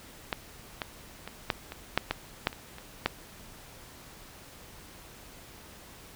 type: clicks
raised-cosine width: 0.3 ms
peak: -12 / -15 / -22 / -9 / -22 / -6 / -11 / -8 / -26 / -27 / -8 dBFS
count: 11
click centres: 0.328 / 0.818 / 1.276 / 1.502 / 1.721 / 1.976 / 2.11 / 2.471 / 2.529 / 2.784 / 3.06 s
effects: pink hiss -50 dBFS RMS until 6.15 s